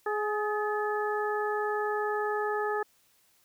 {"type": "harmonic tone with a mistuned harmonic", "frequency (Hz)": 420, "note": "G#4", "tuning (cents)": 19, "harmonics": [1, 2, 3, 4], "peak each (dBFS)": [-30, -33, -35, -36], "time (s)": [0.06, 2.83], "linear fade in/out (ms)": 5, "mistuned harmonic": 4, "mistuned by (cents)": 43, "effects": ["white hiss -66 dBFS RMS until 3.44 s"]}